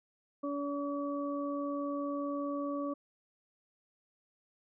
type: harmonic tone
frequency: 285.1 Hz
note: C#4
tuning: 49 cents sharp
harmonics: 1 / 2 / 4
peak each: -35 / -38 / -41 dBFS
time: 0.43-2.94 s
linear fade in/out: 10 ms
effects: none